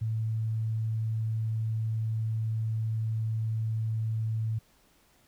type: tone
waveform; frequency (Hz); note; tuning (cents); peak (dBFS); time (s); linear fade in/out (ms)
sine; 111; A2; +16; -27; 0.01-4.59; 10
effects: pink hiss -64 dBFS RMS until 5.27 s